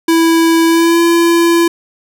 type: tone with pitch glide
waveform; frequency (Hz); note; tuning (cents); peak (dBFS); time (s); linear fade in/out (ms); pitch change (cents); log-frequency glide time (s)
square; 329.6 to 338.3; E4 to E4; 0 to +45; -8; 0.08-1.68; 5; +45; 0.67-1.01
effects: none